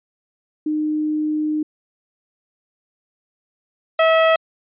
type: tone pair in turn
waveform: sine / sawtooth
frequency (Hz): 305.6 / 647.5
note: D#4 / E5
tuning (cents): -31 / -31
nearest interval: octave + minor second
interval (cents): 1300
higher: second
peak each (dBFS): -18 / -8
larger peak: second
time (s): 0.66-1.63 / 3.99-4.36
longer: first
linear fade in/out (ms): 5
effects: resampled to 8000 Hz